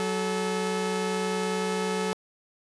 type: tone pair together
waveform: sawtooth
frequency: 187.15 / 433.2 Hz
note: F#3 / A4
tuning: +20 / -27 cents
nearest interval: octave + minor third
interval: 1453 cents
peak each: -26 / -24 dBFS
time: 0-2.13 s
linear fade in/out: 0 ms
effects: resampled to 24000 Hz